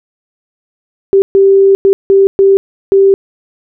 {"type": "tone bursts at uneven times", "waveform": "sine", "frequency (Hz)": 390.9, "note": "G4", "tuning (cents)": -5, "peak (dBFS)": -3, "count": 6, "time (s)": [[1.13, 1.22], [1.35, 1.75], [1.85, 1.93], [2.1, 2.27], [2.39, 2.57], [2.92, 3.14]], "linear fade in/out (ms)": 0, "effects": []}